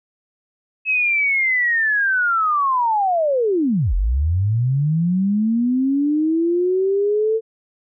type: linear two-way sweep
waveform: sine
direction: down then up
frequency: 2590 to 40.82 to 450.4 Hz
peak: -15 dBFS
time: 0.85-7.41 s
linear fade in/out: 50 ms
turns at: 3.94 s
effects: none